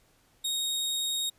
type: tone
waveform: sawtooth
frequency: 3745 Hz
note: A#7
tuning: 7 cents sharp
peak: -25 dBFS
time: 0.44-1.3 s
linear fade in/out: 10 ms
effects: pink hiss -65 dBFS RMS until 1.38 s + resampled to 32000 Hz